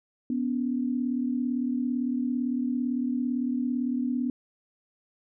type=tone pair together; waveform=sine; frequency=246.9 / 284.7 Hz; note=B3 / C#4; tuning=0 / +46 cents; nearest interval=major second; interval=246 cents; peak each=-26 / -31 dBFS; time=0.3-4.3 s; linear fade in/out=2 ms; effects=none